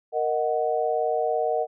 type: chord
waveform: sine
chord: D# minor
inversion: second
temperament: equal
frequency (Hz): 466.2 / 622.3 / 740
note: A#4 / D#5 / F#5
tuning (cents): 0 / 0 / 0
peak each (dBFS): -26 / -26 / -26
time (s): 0.12-1.67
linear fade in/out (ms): 50
effects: none